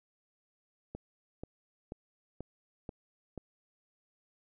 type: click train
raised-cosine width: 2 ms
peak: -27 dBFS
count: 6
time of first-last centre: 0.95-3.377 s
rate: 2.06 Hz
effects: none